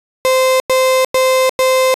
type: tone bursts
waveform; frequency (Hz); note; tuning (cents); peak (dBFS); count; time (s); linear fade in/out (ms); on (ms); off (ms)
35% pulse; 519; C5; -14; -8; 4; 0.25-1.941; 0; 350; 97
effects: resampled to 32000 Hz